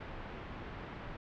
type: low-pass noise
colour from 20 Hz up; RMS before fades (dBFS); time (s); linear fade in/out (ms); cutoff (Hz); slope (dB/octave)
pink; -45; 0-1.17; 10; 2300; 12
effects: low-pass 4000 Hz 12 dB/octave